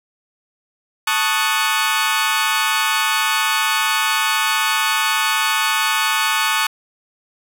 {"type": "chord", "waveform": "20% pulse", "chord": "D# half-diminished seventh", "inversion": "second", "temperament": "equal", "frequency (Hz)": [880, 1108.7, 1244.5, 1480], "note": ["A5", "C#6", "D#6", "F#6"], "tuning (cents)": [0, 0, 0, 0], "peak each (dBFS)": -17, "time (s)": [1.07, 6.67], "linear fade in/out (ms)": 5, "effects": []}